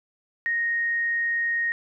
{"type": "tone", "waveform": "sine", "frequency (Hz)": 1864.7, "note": "A#6", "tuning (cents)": 0, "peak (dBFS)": -22, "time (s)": [0.46, 1.72], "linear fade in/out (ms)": 0, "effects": []}